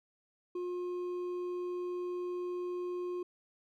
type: tone with hard clipping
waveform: triangle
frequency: 357 Hz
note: F4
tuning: 38 cents sharp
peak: -36 dBFS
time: 0.55-3.23 s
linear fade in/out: 5 ms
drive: 8 dB
effects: none